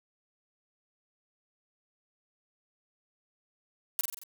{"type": "noise with echo", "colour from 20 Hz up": "blue", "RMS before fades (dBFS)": -28, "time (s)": [3.99, 4.01], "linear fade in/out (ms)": 0, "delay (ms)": 45, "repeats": 5, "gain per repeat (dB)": -4, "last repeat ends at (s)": 4.235, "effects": []}